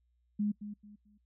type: tone with echo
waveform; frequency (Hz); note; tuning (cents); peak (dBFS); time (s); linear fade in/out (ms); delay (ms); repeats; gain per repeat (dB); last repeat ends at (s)
sine; 207.7; G#3; 0; -28; 0.39-0.52; 10; 220; 3; -11; 1.18
effects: noise-tail reverb RT60 0.1 s tail -22 dB re dry + added 60 Hz sine -70 dBFS peak until 1.25 s